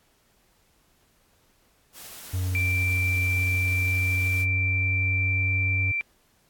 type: noise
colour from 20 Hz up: white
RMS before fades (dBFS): -42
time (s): 1.93-4.46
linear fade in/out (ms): 50
type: tone with pitch glide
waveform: triangle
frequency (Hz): 91.8 to 94.11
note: F#2 to F#2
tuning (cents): -13 to +30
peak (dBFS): -22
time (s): 2.33-5.92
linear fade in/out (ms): 10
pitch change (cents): +43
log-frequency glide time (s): 3.31-5.64
type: tone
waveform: sine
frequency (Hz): 2349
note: D7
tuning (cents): 0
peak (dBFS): -24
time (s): 2.55-6.01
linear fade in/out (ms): 0
effects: pink hiss -64 dBFS RMS until 6.49 s + AAC 64 kbps

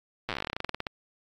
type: slowing click train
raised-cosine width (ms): 0.3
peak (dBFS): -15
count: 22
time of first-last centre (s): 0.29-0.868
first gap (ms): 8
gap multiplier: 1.11
effects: AAC 48 kbps

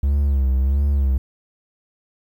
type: tone with vibrato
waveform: triangle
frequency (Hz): 68.2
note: C#2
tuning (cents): -28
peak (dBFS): -13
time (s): 0.03-1.18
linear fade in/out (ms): 5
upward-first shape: sine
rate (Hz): 1.5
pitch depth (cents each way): 80
effects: 9-bit

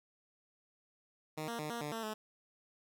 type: tone with pitch steps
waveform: 10% pulse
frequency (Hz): 155.1 / 233.4 / 152 / 235.1 / 148.4 / 225.4 / 215.6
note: D#3 / A#3 / D#3 / A#3 / D3 / A3 / A3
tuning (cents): -5 / +2 / -40 / +15 / +18 / +42 / -35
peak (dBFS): -30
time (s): 1.37-2.14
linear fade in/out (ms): 10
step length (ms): 110
effects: none

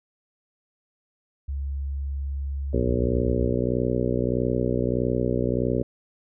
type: tone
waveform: sine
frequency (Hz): 69.3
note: C#2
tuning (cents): 0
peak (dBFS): -26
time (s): 1.48-3.53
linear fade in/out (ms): 10
type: harmonic tone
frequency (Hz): 61.6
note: B1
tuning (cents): -4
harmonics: 1 / 2 / 3 / 4 / 5 / 6 / 7 / 8 / 9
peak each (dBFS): -32 / -28 / -32 / -28 / -33 / -29 / -29 / -32 / -32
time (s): 2.73-5.83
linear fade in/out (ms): 5
effects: none

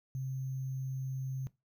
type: tone with sample-and-hold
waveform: sine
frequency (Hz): 131.9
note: C3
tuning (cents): +14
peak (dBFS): -34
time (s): 0.15-1.47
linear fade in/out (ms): 0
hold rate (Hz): 6300
effects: noise-tail reverb RT60 0.2 s tail -18 dB re dry

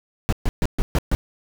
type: noise bursts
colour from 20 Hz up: brown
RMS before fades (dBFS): -18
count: 6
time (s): 0.29-1.15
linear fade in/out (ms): 0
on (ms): 35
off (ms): 130
effects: none

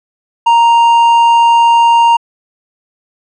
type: tone with hard clipping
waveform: sine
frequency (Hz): 932.3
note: A#5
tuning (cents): 0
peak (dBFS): -6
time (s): 0.46-2.17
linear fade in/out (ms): 10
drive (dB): 5
effects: resampled to 22050 Hz

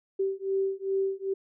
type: beating tone pair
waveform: sine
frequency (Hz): 386.5 / 389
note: G4 / G4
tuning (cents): -24 / -13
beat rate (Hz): 2.5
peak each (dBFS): -29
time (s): 0.19-1.34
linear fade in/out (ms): 10
effects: none

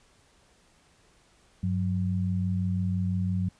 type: tone pair together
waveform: sine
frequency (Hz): 96.8 / 182.73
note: G2 / F#3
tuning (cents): -21 / -21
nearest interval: major seventh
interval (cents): 1100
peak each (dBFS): -27 / -28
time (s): 1.63-3.49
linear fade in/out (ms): 5
effects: pink hiss -62 dBFS RMS until 3.59 s + resampled to 22050 Hz

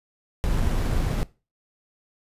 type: noise with sample-and-hold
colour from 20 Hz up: brown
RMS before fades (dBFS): -23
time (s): 0.44-1.23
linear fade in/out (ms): 0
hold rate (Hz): 8820
effects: noise-tail reverb RT60 0.3 s tail -20 dB re dry + resampled to 32000 Hz

